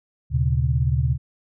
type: tone cluster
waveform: sine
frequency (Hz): 76.1 / 119.6 / 136.9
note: D#2 / A#2 / C#3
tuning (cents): -38 / +45 / -21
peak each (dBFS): -22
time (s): 0.3-1.18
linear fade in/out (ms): 50
effects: none